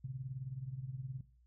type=tone with tremolo; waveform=sine; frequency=130.81 Hz; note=C3; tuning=in tune; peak=-36 dBFS; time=0.04-1.21 s; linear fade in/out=5 ms; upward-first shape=triangle; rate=19 Hz; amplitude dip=85%; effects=noise-tail reverb RT60 0.4 s tail -17 dB re dry + added 60 Hz sine -64 dBFS peak until 1.46 s